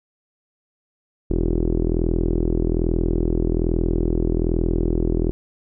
sawtooth tone with low-pass filter, 41.2 Hz, E1, in tune, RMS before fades -20 dBFS, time 1.3-5.31 s, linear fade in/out 0 ms, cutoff 360 Hz, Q 4.9, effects none

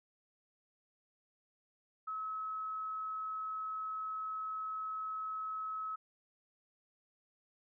sine tone, 1288 Hz, E6, 41 cents flat, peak -37 dBFS, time 2.07-5.96 s, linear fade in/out 10 ms, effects none

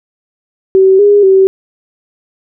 sine tone with pitch steps, 381.8 / 409.1 / 383.5 Hz, G4 / G#4 / G4, -46 / -26 / -38 cents, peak -3 dBFS, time 0.75-1.47 s, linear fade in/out 0 ms, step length 240 ms, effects none

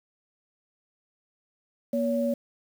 sine tone pair together, 238.2 / 565 Hz, A#3 / C#5, +38 / +33 cents, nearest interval octave + minor third, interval 1495 cents, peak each -26 dBFS, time 1.93-2.34 s, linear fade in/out 5 ms, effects 8-bit

